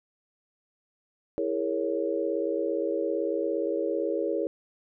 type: chord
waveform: sine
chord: A# half-diminished seventh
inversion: second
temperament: equal with one note detuned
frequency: 329.6 / 408.6 / 466.2 / 554.4 Hz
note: E4 / G#4 / A#4 / C#5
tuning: 0 / -28 / 0 / 0 cents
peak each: -31 dBFS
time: 1.38-4.47 s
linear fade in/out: 0 ms
effects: none